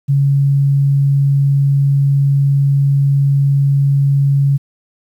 sine tone, 139.5 Hz, C#3, 11 cents sharp, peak -9 dBFS, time 0.08-4.58 s, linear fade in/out 20 ms, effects 8-bit

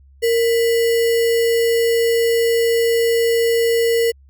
sine tone with sample-and-hold, 462.9 Hz, A#4, 12 cents flat, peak -13 dBFS, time 0.22-4.12 s, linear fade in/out 20 ms, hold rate 2450 Hz, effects added 68 Hz sine -45 dBFS peak until 4.29 s

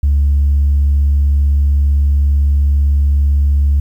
sine tone, 71.1 Hz, C#2, 45 cents sharp, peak -7 dBFS, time 0.03-3.8 s, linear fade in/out 5 ms, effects tanh soft clip ceiling -6 dBFS + 8-bit

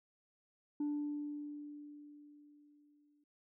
sine tone with exponential decay, 293.7 Hz, D4, in tune, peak -31 dBFS, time 0.8-3.24 s, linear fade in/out 5 ms, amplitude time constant 530 ms, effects tanh soft clip ceiling -32 dBFS

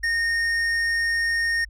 sine tone with hard clipping, 1843 Hz, A#6, 20 cents flat, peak -22 dBFS, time 0.03-1.65 s, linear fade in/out 10 ms, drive 8 dB, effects added 50 Hz sine -40 dBFS peak until 1.69 s

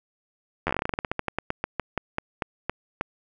slowing click train, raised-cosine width 0.5 ms, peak -10 dBFS, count 26, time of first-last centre 0.67-3.011 s, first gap 11 ms, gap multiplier 1.15, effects none

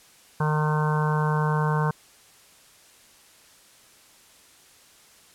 harmonic tone, 152.5 Hz, D#3, 34 cents flat, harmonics 1 / 3 / 4 / 5 / 6 / 7 / 8 / 9 / 10, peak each -22 / -31 / -39 / -37 / -30 / -31 / -39 / -39 / -34 dBFS, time 0.4-1.91 s, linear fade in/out 5 ms, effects white hiss -54 dBFS RMS until 5.34 s + low-pass 11000 Hz 12 dB/octave

